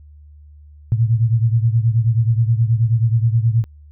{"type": "beating tone pair", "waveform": "sine", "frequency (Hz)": [112.2, 121.6], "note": ["A2", "B2"], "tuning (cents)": [34, -26], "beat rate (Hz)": 9.4, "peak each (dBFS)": [-14, -18], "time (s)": [0.92, 3.64], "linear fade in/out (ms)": 0, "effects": ["added 74 Hz sine -40 dBFS peak until 3.91 s"]}